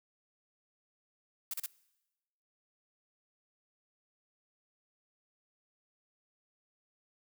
blue noise bursts, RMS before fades -37 dBFS, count 3, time 1.51-1.661 s, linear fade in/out 2 ms, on 27 ms, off 35 ms, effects noise-tail reverb RT60 1.0 s tail -22 dB re dry

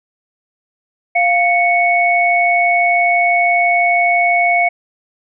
sine tone pair together, 698.3 / 2217 Hz, F5 / C#7, 0 / 0 cents, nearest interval octave + minor sixth, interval 2000 cents, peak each -13 dBFS, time 1.15-4.69 s, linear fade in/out 10 ms, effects none

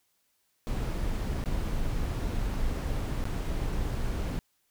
brown noise with dropouts, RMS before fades -30 dBFS, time 0.67-4.39 s, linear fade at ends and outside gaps 0 ms, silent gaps 1.439-1.458 / 3.24-3.254 s, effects white hiss -73 dBFS RMS until 4.7 s

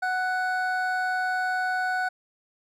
triangle tone pair together, 740 / 1485.1 Hz, F#5 / F#6, 0 / +6 cents, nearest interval octave, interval 1206 cents, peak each -25 dBFS, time 0.02-2.09 s, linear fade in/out 10 ms, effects none

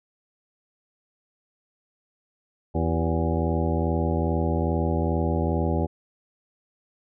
harmonic tone with a mistuned harmonic, 82.41 Hz, E2, in tune, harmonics 1 / 2 / 3 / 4 / 5 / 6 / 7 / 9 / 10, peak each -25 / -28 / -30 / -31 / -32 / -33 / -33 / -35 / -35 dBFS, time 2.74-5.87 s, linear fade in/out 20 ms, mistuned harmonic 5, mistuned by -69 cents, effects none

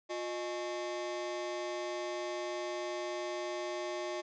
35% pulse ring-modulated tone, 485.4 Hz, B4, 30 cents flat, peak -31 dBFS, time 0.09-4.22 s, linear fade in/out 20 ms, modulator 130 Hz, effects resampled to 16000 Hz

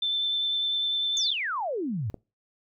sine tone with vibrato, 3538 Hz, A7, 9 cents sharp, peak -24 dBFS, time 0.02-1.33 s, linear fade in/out 5 ms, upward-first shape triangle, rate 10 Hz, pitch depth 12 cents each way
sine exponential sweep, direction down, 6710 to 95.1 Hz, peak -27 dBFS, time 1.17-2.1 s, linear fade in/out 0 ms
click, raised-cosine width 2 ms, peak -22 dBFS, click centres 2.143 s
effects noise-tail reverb RT60 0.3 s tail -25 dB re dry

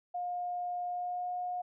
sine tone with pitch glide, 712 to 719.4 Hz, F5 to F#5, +33 to -49 cents, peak -33 dBFS, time 0.14-1.62 s, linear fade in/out 10 ms, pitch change +18 cents, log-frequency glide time 0.86-1.31 s, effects none

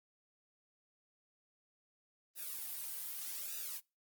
blue noise with flanger, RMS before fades -43 dBFS, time 2.35-3.81 s, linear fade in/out 50 ms, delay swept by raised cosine 0.92 to 2.82 ms, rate 0.83 Hz, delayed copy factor -0.85, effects noise-tail reverb RT60 0.3 s tail -26 dB re dry + Opus 32 kbps

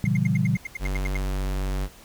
sine chord, A# diminished seventh, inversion none, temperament equal with one note detuned, 116.54 / 138.59 / 164.81 / 192.3 Hz, A#2 / C#3 / E3 / G3, 0 / 0 / 0 / -33 cents, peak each -25 dBFS, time 0.04-0.57 s, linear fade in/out 0 ms
triangle tone bursts, 2115 Hz, C7, 18 cents sharp, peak -26 dBFS, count 12, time 0.05-1.17 s, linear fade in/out 5 ms, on 20 ms, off 80 ms
square tone, 47.83 Hz, G1, 42 cents flat, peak -25 dBFS, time 0.79-1.89 s, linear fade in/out 50 ms
effects pink hiss -49 dBFS RMS until 2.04 s

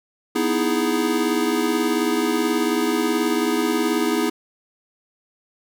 square chord, E major seventh, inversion second, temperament equal, 246.9 / 311.1 / 329.6 / 415.3 Hz, B3 / D#4 / E4 / G#4, 0 / 0 / 0 / 0 cents, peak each -25 dBFS, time 0.35-4.3 s, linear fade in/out 10 ms, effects none

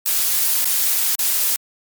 blue noise with dropouts, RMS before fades -18 dBFS, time 0.06-1.56 s, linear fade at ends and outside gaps 0 ms, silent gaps 0.645-0.655 / 1.152-1.191 s, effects MP3 96 kbps

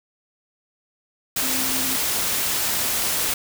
sine tone in noise, 261.6 Hz, C4, in tune, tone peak -31 dBFS, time 1.42-1.96 s, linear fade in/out 5 ms, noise white, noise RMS -23 dBFS, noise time 1.36-3.34 s, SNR -11 dB, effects none

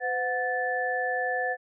sine tone cluster, 508 / 730 / 1748 Hz, B4 / F#5 / A6, +49 / -24 / -12 cents, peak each -31 / -30 / -29 dBFS, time 0-1.57 s, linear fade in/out 50 ms, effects none

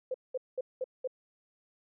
sine tone bursts, 513 Hz, C5, 34 cents flat, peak -30 dBFS, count 5, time 0.11-1.075 s, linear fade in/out 5 ms, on 33 ms, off 200 ms, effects none

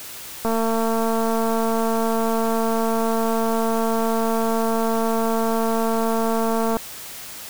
click train, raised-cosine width 1 ms, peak -10 dBFS, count 1429, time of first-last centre 0.45-6.769 s, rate 226 Hz, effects white hiss -36 dBFS RMS until 7.49 s

